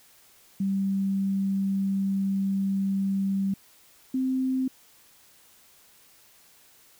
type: tone pair in turn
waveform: sine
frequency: 195 / 260.5 Hz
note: G3 / C4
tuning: -9 / -7 cents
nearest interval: perfect fourth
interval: 502 cents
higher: second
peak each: -23 dBFS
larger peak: neither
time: 0.6-3.54 / 4.14-4.68 s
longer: first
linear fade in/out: 5 ms
effects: white hiss -57 dBFS RMS until 6.99 s